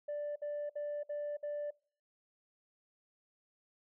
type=tone bursts; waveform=sine; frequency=587.3 Hz; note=D5; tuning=in tune; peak=-34 dBFS; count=5; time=0.08-1.708 s; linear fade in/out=10 ms; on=280 ms; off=57 ms; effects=noise-tail reverb RT60 0.5 s tail -26 dB re dry + tanh soft clip ceiling -34 dBFS